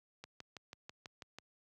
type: click train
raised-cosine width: 0.2 ms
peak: -30 dBFS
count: 8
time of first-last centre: 0.24-1.386 s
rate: 6.11 Hz
effects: high-pass 80 Hz 12 dB/octave

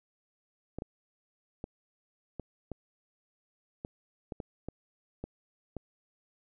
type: clicks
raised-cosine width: 2 ms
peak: -24 dBFS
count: 11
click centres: 0.786 / 0.821 / 1.641 / 2.397 / 2.717 / 3.849 / 4.322 / 4.402 / 4.686 / 5.24 / 5.767 s
effects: none

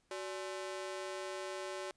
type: ring-modulated tone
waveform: sawtooth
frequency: 475.8 Hz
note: A#4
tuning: 35 cents sharp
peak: -33 dBFS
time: 0.11-1.91 s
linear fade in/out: 2 ms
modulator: 103 Hz
effects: pink hiss -75 dBFS RMS until 1.96 s + resampled to 22050 Hz

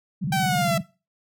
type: tone with vibrato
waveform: sine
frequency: 163.3 Hz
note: E3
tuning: 16 cents flat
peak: -23 dBFS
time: 0.21-0.82 s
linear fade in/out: 20 ms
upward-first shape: square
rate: 16 Hz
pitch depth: 260 cents each way
type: linear sweep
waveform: sawtooth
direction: down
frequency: 784 to 659.3 Hz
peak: -18 dBFS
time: 0.32-0.78 s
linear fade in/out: 5 ms
effects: noise-tail reverb RT60 0.3 s tail -20 dB re dry

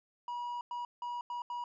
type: tone bursts at uneven times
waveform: triangle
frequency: 965 Hz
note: B5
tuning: 40 cents flat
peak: -34 dBFS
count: 5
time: 0.28-0.61 / 0.71-0.85 / 1.02-1.21 / 1.3-1.42 / 1.5-1.64 s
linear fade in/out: 2 ms
effects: resampled to 16000 Hz

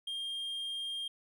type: tone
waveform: triangle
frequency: 3211 Hz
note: G7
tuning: 41 cents sharp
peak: -34 dBFS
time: 0.07-1.08 s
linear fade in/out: 5 ms
effects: none

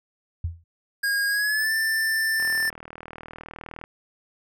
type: tone with exponential decay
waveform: sine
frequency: 84.1 Hz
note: E2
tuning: 35 cents sharp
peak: -21 dBFS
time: 0.44-0.64 s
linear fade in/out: 5 ms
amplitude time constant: 43 ms
type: tone with pitch glide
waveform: square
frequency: 1630 to 1777.5 Hz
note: G#6 to A6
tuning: -33 to +17 cents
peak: -22 dBFS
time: 1.03-2.7 s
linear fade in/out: 10 ms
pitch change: +150 cents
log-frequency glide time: 1.28-1.73 s
type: click train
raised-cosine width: 0.5 ms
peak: -23 dBFS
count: 58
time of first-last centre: 2.4-3.839 s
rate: 39.6 Hz
effects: none

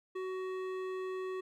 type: tone with hard clipping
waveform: sine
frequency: 374 Hz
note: F#4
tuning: 19 cents sharp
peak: -38 dBFS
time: 0.15-1.41 s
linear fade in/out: 10 ms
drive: 13 dB
effects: none

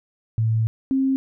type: tone pair in turn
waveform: sine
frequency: 111.7 / 267.1 Hz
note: A2 / C4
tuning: +27 / +36 cents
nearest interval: octave + minor third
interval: 1509 cents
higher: second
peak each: -17 dBFS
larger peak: neither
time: 0.38-0.67 / 0.91-1.16 s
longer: first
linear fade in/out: 0 ms
effects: none

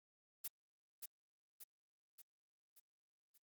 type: noise with echo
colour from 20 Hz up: blue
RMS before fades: -43 dBFS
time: 0.44-0.48 s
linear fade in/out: 10 ms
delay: 580 ms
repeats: 5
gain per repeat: -5 dB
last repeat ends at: 3.38 s
effects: Opus 32 kbps

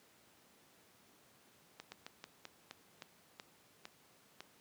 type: slowing click train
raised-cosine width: 0.2 ms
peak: -29 dBFS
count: 10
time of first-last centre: 1.8-4.406 s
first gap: 120 ms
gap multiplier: 1.21
effects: pink hiss -66 dBFS RMS until 4.6 s + high-pass 150 Hz 12 dB/octave

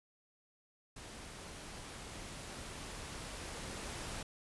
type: noise with level ramp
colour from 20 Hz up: pink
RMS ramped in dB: -50 to -43 dBFS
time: 0.96-4.23 s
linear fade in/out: 5 ms
effects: resampled to 24000 Hz

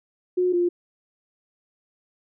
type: tone pair in turn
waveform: sine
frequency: 362.4 / 350.5 Hz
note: F#4 / F4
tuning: -36 / +6 cents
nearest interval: minor second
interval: 58 cents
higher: first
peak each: -18 dBFS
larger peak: neither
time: 0.37-0.53 / 0.53-0.69 s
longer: neither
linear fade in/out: 10 ms
effects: none

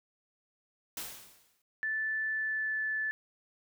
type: noise with exponential decay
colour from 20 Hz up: white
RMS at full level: -37 dBFS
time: 0.97-1.62 s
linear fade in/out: 2 ms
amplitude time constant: 140 ms
type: tone with pitch glide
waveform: sine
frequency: 1754 to 1742.9 Hz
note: A6 to A6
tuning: -6 to -17 cents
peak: -30 dBFS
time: 1.83-3.11 s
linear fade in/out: 0 ms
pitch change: -11 cents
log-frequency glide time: 2.28-2.79 s
effects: none

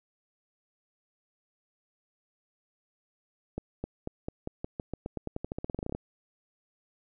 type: accelerating click train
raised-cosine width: 2 ms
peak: -20 dBFS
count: 24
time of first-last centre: 3.58-5.95 s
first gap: 260 ms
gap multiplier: 0.9
effects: none

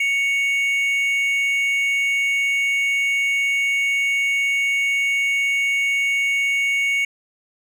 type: tone pair together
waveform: triangle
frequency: 2221 / 2800 Hz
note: C#7 / F7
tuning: +3 / +4 cents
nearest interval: major third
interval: 401 cents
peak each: -16 / -26 dBFS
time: 0-7.05 s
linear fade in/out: 5 ms
effects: none

